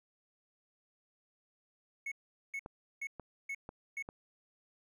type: tone bursts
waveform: triangle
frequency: 2200 Hz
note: C#7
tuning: 14 cents flat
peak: -35 dBFS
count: 5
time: 2.06-4.025 s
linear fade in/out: 5 ms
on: 57 ms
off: 420 ms
type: clicks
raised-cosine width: 1 ms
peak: -30 dBFS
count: 4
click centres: 2.661 / 3.197 / 3.691 / 4.089 s
effects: none